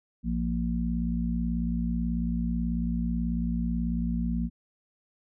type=harmonic tone; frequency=58.27 Hz; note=A#1; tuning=in tune; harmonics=1 / 3 / 4; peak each=-30 / -30 / -30 dBFS; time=0.23-4.5 s; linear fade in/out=50 ms; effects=none